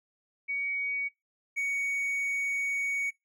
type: tone pair in turn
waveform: sine / triangle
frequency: 2249 / 2238 Hz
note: C#7 / C#7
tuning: +24 / +16 cents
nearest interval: unison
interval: 8 cents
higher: first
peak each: -29 / -26 dBFS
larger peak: second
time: 0.48-1.09 / 1.56-3.11 s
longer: second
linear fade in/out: 20 ms
effects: noise-tail reverb RT60 0.2 s tail -22 dB re dry